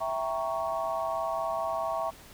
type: chord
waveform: sine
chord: E diminished seventh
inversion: none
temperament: equal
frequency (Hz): 659.3 / 784 / 932.3 / 1108.7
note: E5 / G5 / Bb5 / Db6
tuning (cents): 0 / 0 / 0 / 0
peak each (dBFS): -31 / -36 / -36 / -34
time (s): 0-2.11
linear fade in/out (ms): 20
effects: pink hiss -51 dBFS RMS until 2.33 s